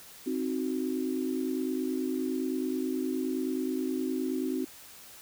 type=chord; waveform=sine; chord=C diminished; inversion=none; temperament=equal; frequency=261.6 / 311.1 / 370 Hz; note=C4 / Eb4 / Gb4; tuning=0 / 0 / 0 cents; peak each=-31 / -34 / -34 dBFS; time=0.26-4.65 s; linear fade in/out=10 ms; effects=white hiss -50 dBFS RMS until 5.21 s